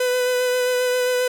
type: tone with vibrato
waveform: 45% pulse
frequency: 499.8 Hz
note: B4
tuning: 21 cents sharp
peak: -18 dBFS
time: 0-1.28 s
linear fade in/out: 5 ms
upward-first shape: sine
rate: 7.5 Hz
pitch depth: 15 cents each way
effects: none